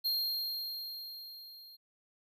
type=tone with level ramp; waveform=square; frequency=4215 Hz; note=C8; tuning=12 cents sharp; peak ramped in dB=-29 to -52 dBFS; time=0.04-1.77 s; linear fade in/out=20 ms; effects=none